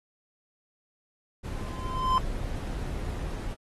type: noise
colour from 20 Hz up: brown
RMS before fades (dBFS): -33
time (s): 1.43-3.55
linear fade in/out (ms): 20
type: tone with exponential growth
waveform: triangle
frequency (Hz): 1032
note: C6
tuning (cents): -24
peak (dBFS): -17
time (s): 1.49-2.18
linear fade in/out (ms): 0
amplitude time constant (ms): 150
effects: AAC 32 kbps